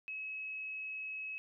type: tone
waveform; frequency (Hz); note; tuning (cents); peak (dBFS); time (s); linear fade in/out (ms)
sine; 2569; E7; -45; -39; 0.08-1.38; 0
effects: none